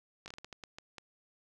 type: slowing click train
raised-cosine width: 0.2 ms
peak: -28 dBFS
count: 10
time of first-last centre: 0.26-0.983 s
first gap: 19 ms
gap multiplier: 1.34
effects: none